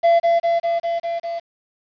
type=tone with echo; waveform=triangle; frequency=678 Hz; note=E5; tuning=49 cents sharp; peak=-9 dBFS; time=0.03-0.2 s; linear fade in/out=20 ms; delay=200 ms; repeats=6; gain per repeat=-2 dB; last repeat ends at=1.4 s; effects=resampled to 11025 Hz + 7-bit